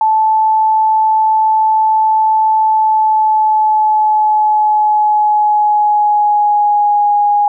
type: tone with pitch glide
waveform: sine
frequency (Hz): 873 to 825.4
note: A5 to G#5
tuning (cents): -14 to -11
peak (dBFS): -8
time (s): 0.01-7.48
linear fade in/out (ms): 2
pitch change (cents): -97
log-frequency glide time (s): 2.6-7.18
effects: none